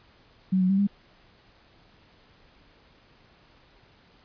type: tone with pitch steps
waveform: sine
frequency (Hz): 187.8 / 184.4 / 194.4 / 201.2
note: F#3 / F#3 / G3 / G3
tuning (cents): +26 / -6 / -14 / +45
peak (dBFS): -19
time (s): 0.52-0.872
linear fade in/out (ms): 10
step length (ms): 88
effects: pink hiss -58 dBFS RMS until 4.24 s + resampled to 11025 Hz